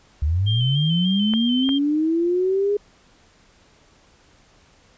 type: linear sweep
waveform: sine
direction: up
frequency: 69.3 to 415.3 Hz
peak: -17 dBFS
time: 0.22-2.77 s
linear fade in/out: 5 ms
type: tone with vibrato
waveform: sine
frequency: 3136 Hz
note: G7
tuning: in tune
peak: -24 dBFS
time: 0.46-1.79 s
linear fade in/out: 20 ms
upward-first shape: square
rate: 3.4 Hz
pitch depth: 29 cents each way
type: clicks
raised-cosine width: 0.5 ms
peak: -16 dBFS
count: 2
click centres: 1.337 / 1.691 s
effects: pink hiss -55 dBFS RMS until 4.97 s + resampled to 16000 Hz